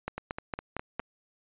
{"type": "two click trains", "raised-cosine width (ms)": 0.5, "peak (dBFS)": [-20, -17], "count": [5, 5], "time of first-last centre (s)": [[0.18, 1], [0.08, 0.995]], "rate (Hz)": [4.88, 4.37], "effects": ["resampled to 8000 Hz"]}